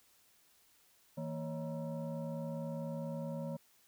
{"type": "tone with frequency modulation", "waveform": "sine", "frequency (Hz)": 160.9, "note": "E3", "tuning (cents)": -42, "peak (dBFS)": -37, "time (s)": [1.17, 3.57], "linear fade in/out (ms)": 10, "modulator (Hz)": 392, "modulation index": 1.2, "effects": ["white hiss -68 dBFS RMS until 3.87 s"]}